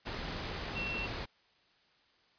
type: tone in noise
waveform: sine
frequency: 2712 Hz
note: E7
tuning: 49 cents sharp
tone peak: -36 dBFS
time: 0.75-1.07 s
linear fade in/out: 20 ms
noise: pink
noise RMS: -39 dBFS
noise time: 0.05-1.26 s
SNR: 0 dB
effects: white hiss -68 dBFS RMS until 2.38 s + resampled to 11025 Hz